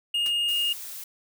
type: tone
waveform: triangle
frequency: 2843 Hz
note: F7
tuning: 30 cents sharp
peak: -21 dBFS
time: 0.14-0.73 s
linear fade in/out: 5 ms
type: noise with exponential decay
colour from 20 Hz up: white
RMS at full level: -35 dBFS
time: 0.26-0.38 s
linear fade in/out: 0 ms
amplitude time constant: 24 ms
type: noise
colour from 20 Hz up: blue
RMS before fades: -38 dBFS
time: 0.48-1.04 s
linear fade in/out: 5 ms
effects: none